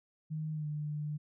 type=tone with pitch glide; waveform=sine; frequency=155.56 to 149.74 Hz; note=D#3 to D3; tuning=0 to +34 cents; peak=-34 dBFS; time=0.3-1.18 s; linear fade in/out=20 ms; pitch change=-66 cents; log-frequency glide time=0.53-0.67 s; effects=none